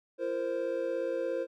triangle chord, F suspended fourth, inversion none, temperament equal with one note detuned, 340.7 / 466.2 / 523.3 Hz, F4 / Bb4 / C5, -43 / 0 / 0 cents, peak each -35 / -34 / -30 dBFS, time 0.18-1.47 s, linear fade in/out 50 ms, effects none

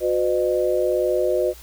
sine tone cluster, 363.1 / 506 / 608 Hz, F#4 / B4 / D#5, -33 / +42 / -40 cents, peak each -22 dBFS, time 0-1.54 s, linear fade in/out 50 ms, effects added 59 Hz sine -43 dBFS peak until 1.62 s + white hiss -46 dBFS RMS until 1.62 s

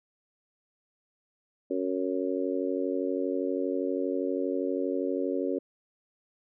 harmonic tone, 92.5 Hz, F#2, in tune, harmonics 3 / 4 / 5 / 6, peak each -31 / -32 / -33 / -34 dBFS, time 1.7-5.59 s, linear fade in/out 10 ms, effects none

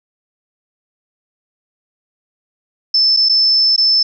sine tone with dropouts, 5274 Hz, E8, in tune, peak -9 dBFS, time 2.94-4.03 s, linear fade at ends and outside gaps 5 ms, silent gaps 3.166-3.17 / 3.288-3.294 / 3.763-3.778 s, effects none

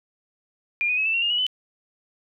sine tone with pitch steps, 2406 / 2485 / 2567 / 2651 / 2738 / 2828 / 2921 / 3017 Hz, D7 / D#7 / E7 / E7 / F7 / F7 / F#7 / F#7, +41 / -3 / -47 / +9 / -35 / +21 / -23 / +33 cents, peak -20 dBFS, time 0.81-1.466 s, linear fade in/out 0 ms, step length 82 ms, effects none

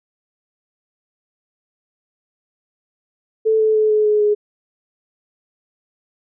sine tone with pitch steps, 440 / 435.4 / 430.9 / 426.5 / 422.1 / 417.7 Hz, A4 / A4 / A4 / G#4 / G#4 / G#4, 0 / -18 / -36 / +46 / +28 / +10 cents, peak -12 dBFS, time 3.45-4.35 s, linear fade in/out 20 ms, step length 150 ms, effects none

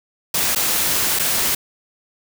white noise with dropouts, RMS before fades -19 dBFS, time 0.34-1.55 s, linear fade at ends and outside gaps 5 ms, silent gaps 0.55-0.559 / 1.19-1.194 s, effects none

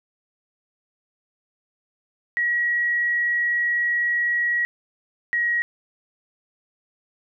sine tone pair in turn, 1912 / 1898.8 Hz, A#6 / A#6, +43 / +31 cents, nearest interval unison, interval 12 cents, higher first, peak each -19 dBFS, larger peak neither, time 2.37-4.65 / 5.33-5.62 s, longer first, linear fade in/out 0 ms, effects none

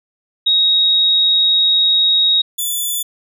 sine / 5% pulse tone pair in turn, 3778 / 3474 Hz, A#7 / A7, +22 / -23 cents, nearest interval minor second, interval 145 cents, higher first, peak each -10 dBFS, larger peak neither, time 0.46-2.42 / 2.58-3.03 s, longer first, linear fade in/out 10 ms, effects none

